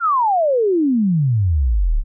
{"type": "exponential sweep", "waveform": "sine", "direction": "down", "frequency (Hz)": [1432, 31.42], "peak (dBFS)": -13, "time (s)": [0, 2.04], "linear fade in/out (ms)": 50, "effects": []}